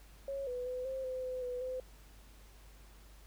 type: tone with pitch steps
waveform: sine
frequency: 550 / 496.1 / 504 / 528 / 513 / 509 / 496.1 / 512 Hz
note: C#5 / B4 / B4 / C5 / C5 / C5 / B4 / C5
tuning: -14 / +8 / +35 / +16 / -34 / -48 / +8 / -38 cents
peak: -36 dBFS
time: 0.28-1.8 s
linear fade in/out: 2 ms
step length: 190 ms
effects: added 50 Hz sine -55 dBFS peak until 3.26 s + pink hiss -62 dBFS RMS until 3.26 s